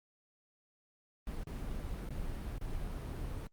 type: noise with dropouts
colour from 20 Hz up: brown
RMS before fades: -39 dBFS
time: 1.27-3.47 s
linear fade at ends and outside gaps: 1 ms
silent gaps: 1.434-1.471 / 2.09-2.106 / 2.582-2.612 s
effects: Opus 32 kbps